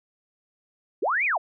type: linear two-way sweep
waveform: sine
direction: up then down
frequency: 282.1 to 2541 to 541 Hz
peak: -21 dBFS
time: 1.02-1.38 s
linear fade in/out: 10 ms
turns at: 1.25 s
effects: none